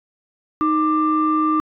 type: tone pair together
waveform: sine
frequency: 311.1 / 1183.8 Hz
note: D#4 / D6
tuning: 0 / +13 cents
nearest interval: octave + major seventh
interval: 2313 cents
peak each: -17 dBFS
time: 0.61-1.6 s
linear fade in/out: 0 ms
effects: tanh soft clip ceiling -9 dBFS